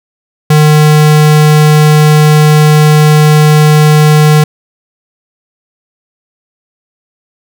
square tone, 152 Hz, D#3, 40 cents flat, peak -3 dBFS, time 0.5-4.44 s, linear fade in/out 5 ms, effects none

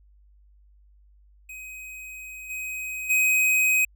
square tone with level steps, 2520 Hz, D#7, 21 cents sharp, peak -38 / -31 / -19 dBFS, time 1.49-3.85 s, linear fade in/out 5 ms, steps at 2.49 / 3.09 s, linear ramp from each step 20 ms, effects added 50 Hz sine -53 dBFS peak until 3.95 s

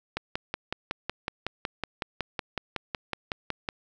click train, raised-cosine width 0.3 ms, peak -13 dBFS, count 20, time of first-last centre 0.17-3.689 s, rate 5.4 Hz, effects none

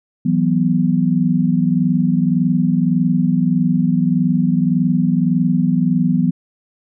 sine chord, E suspended second, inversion none, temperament equal with one note detuned, 164.81 / 186.5 / 246.9 Hz, E3 / F#3 / B3, 0 / +14 / 0 cents, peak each -17 dBFS, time 0.25-6.31 s, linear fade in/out 10 ms, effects none

